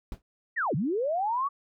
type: noise with exponential decay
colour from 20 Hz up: brown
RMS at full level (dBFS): -34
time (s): 0.12-0.22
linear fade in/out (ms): 1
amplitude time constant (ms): 21
type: linear two-way sweep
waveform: sine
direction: down then up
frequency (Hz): 1975.5 to 123.47 to 1158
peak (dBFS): -25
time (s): 0.56-1.49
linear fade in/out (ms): 20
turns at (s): 0.75
effects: none